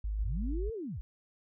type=tone; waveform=sine; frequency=52 Hz; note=G#1; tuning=3 cents sharp; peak=-31 dBFS; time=0.04-0.7 s; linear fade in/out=5 ms
type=linear two-way sweep; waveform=sine; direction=up then down; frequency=33.93 to 466.2 to 33.93 Hz; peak=-36 dBFS; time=0.19-1.01 s; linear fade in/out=0 ms; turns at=0.73 s
effects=none